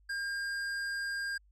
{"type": "tone", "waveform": "square", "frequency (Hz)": 1608, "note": "G6", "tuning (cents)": 44, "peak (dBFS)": -34, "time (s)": [0.09, 1.38], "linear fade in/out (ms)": 10, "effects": ["added 50 Hz sine -61 dBFS peak until 1.51 s", "low-pass 8000 Hz 12 dB/octave"]}